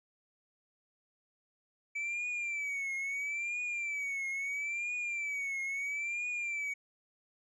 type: tone with vibrato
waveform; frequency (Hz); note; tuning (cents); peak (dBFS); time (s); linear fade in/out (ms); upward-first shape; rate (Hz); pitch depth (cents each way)
triangle; 2300; D7; -37; -32; 1.95-6.74; 10; triangle; 0.75; 120
effects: resampled to 24000 Hz